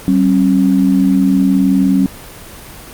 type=tone pair together; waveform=sine; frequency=191.6 / 271 Hz; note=G3 / C#4; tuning=-39 / -39 cents; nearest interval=tritone; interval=600 cents; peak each=-11 dBFS; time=0.08-2.06 s; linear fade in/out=0 ms; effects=pink hiss -33 dBFS RMS until 2.93 s + Opus 24 kbps